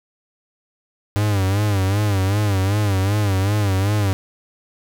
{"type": "tone with vibrato", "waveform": "45% pulse", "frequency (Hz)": 100, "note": "G2", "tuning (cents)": 35, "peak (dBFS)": -16, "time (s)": [1.16, 4.13], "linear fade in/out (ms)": 0, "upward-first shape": "sine", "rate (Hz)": 2.6, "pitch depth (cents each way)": 100, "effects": []}